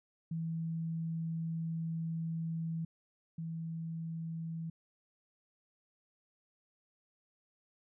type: tone pair in turn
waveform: sine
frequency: 163.7 / 163.7 Hz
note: E3 / E3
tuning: -12 / -12 cents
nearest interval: unison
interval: 0 cents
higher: neither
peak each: -34 / -37 dBFS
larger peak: first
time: 0.31-2.85 / 3.38-4.7 s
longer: first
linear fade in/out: 5 ms
effects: none